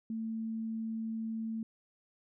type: tone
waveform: sine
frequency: 223.5 Hz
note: A3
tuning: 27 cents sharp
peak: -34 dBFS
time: 0.1-1.63 s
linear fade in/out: 2 ms
effects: none